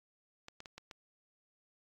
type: clicks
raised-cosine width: 0.2 ms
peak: -30 dBFS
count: 5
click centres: 0.484 / 0.604 / 0.658 / 0.78 / 0.912 s
effects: AAC 64 kbps